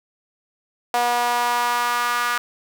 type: tone with high-pass filter sweep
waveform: sawtooth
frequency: 241.3 Hz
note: B3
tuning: 40 cents flat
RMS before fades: -21 dBFS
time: 0.94-2.38 s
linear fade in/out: 0 ms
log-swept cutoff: 750 to 1300 Hz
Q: 3.2
effects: none